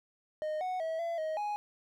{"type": "tone with pitch steps", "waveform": "triangle", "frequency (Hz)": [616, 738, 646, 675, 629, 832], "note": ["D#5", "F#5", "E5", "E5", "D#5", "G#5"], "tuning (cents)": [-17, -5, -35, 41, 19, 3], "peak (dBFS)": -30, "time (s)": [0.42, 1.56], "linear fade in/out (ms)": 0, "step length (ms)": 190, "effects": []}